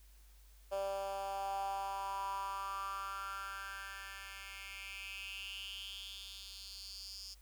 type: tone with high-pass filter sweep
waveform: 10% pulse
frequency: 196 Hz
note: G3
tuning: in tune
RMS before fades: -43 dBFS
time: 0.71-7.35 s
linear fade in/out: 20 ms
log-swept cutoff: 580 to 5200 Hz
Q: 6
effects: added 50 Hz sine -58 dBFS peak until 7.41 s + white hiss -68 dBFS RMS until 7.41 s